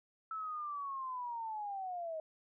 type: linear sweep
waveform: sine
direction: down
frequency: 1318.5 to 622.3 Hz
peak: -38 dBFS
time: 0.31-2.2 s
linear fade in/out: 2 ms
effects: none